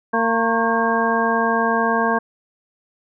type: harmonic tone with a mistuned harmonic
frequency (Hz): 229.1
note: A#3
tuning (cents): -30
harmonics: 1 / 2 / 3 / 4 / 5 / 7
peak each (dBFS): -23 / -23 / -23 / -23 / -23 / -23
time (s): 0.13-2.19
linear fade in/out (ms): 10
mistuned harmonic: 5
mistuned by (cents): -77
effects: none